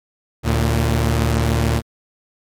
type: tone pair together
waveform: sawtooth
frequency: 73.95 / 114.4 Hz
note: D2 / A#2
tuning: +13 / -32 cents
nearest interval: minor sixth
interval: 755 cents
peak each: -14 dBFS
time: 0.43-1.82 s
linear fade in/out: 50 ms
effects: MP3 96 kbps